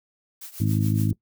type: noise with tremolo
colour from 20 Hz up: blue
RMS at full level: -37 dBFS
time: 0.41-1.11 s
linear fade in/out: 5 ms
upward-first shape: triangle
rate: 7.1 Hz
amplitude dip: 85%
type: harmonic tone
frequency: 52.8 Hz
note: G#1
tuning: 29 cents sharp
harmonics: 2 / 3 / 4 / 5 / 6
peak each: -22 / -26 / -28 / -30 / -32 dBFS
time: 0.6-1.13 s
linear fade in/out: 5 ms
effects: noise-tail reverb RT60 0.1 s tail -19 dB re dry